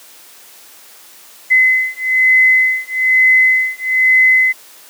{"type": "beating tone pair", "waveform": "sine", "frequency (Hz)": [2036, 2037.1], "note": ["C7", "C7"], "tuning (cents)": [-48, -47], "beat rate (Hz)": 1.1, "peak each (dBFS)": -12, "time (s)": [1.5, 4.53], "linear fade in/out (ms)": 20, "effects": ["white hiss -41 dBFS RMS until 4.89 s", "high-pass 300 Hz 12 dB/octave"]}